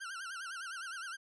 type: tone with vibrato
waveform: 40% pulse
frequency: 1466 Hz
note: F#6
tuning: 16 cents flat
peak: -40 dBFS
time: 0-1.17 s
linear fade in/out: 20 ms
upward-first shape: sine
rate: 9.8 Hz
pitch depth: 160 cents each way
effects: resampled to 24000 Hz